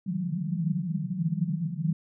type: band-pass noise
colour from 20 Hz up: pink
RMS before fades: -29 dBFS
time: 0.06-1.93 s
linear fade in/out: 5 ms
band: 150 to 190 Hz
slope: 96 dB/octave
effects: none